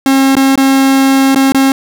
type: tone with dropouts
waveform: 45% pulse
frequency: 269.5 Hz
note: C#4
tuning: 49 cents flat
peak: -6 dBFS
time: 0.06-1.72 s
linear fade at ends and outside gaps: 1 ms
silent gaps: 0.353-0.367 / 0.556-0.576 / 1.347-1.359 / 1.521-1.546 s
effects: none